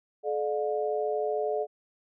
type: tone cluster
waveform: sine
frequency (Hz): 429.4 / 600 / 713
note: A4 / D5 / F5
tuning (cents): -42 / +37 / +36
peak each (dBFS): -29 / -31 / -33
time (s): 0.23-1.67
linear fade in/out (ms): 50
effects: none